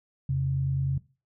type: tone pair together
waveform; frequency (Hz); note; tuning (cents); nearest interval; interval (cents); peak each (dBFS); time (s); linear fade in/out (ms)
sine; 84.8 / 134.61; E2 / C3; +50 / +50; minor sixth; 800; -33 / -24; 0.29-0.98; 5
effects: noise-tail reverb RT60 0.3 s tail -18 dB re dry